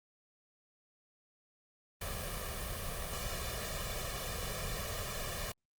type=noise with comb filter; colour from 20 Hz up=pink; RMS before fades=-39 dBFS; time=2.01-5.52 s; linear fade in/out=5 ms; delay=1.7 ms; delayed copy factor=+0.8; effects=Opus 32 kbps